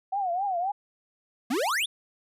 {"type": "tone with vibrato", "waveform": "sine", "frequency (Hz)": 747, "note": "F#5", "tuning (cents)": 16, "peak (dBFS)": -25, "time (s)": [0.12, 0.72], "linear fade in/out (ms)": 10, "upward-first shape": "triangle", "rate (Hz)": 3.8, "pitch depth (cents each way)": 180}
{"type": "exponential sweep", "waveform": "square", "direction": "up", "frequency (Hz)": [218.5, 3720], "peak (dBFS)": -25, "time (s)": [1.5, 1.86], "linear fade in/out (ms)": 10}
{"effects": ["resampled to 32000 Hz"]}